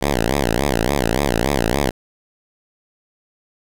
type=tone with vibrato; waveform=5% pulse; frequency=63.1 Hz; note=B1; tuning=38 cents sharp; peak=-5 dBFS; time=0.01-1.91 s; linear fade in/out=20 ms; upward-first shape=sine; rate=3.5 Hz; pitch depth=250 cents each way; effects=none